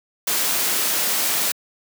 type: noise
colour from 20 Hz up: white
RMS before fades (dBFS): -21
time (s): 0.27-1.52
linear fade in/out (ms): 5
effects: high-pass 200 Hz 12 dB/octave